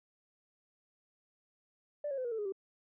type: tone with pitch steps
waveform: sine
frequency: 587.3 / 548 / 511.3 / 477 / 445.1 / 415.3 / 387.5 Hz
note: D5 / C#5 / C5 / A#4 / A4 / G#4 / G4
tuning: 0 / -20 / -40 / +40 / +20 / 0 / -20 cents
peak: -33 dBFS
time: 2.04-2.523 s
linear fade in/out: 5 ms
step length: 69 ms
effects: tanh soft clip ceiling -29 dBFS